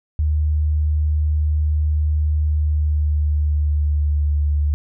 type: tone with pitch glide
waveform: sine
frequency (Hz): 75.9 to 73.61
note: D#2 to D2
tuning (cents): -42 to +5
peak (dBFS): -15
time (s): 0.19-4.74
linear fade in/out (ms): 0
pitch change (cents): -53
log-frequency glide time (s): 2.43-4.34
effects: none